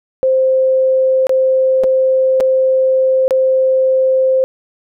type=tone with dropouts; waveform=sine; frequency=523.3 Hz; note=C5; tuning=in tune; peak=-9 dBFS; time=0.23-4.44 s; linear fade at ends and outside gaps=0 ms; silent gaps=1.269-1.294 / 1.836-1.841 / 2.402-2.407 / 3.28-3.308 s; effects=none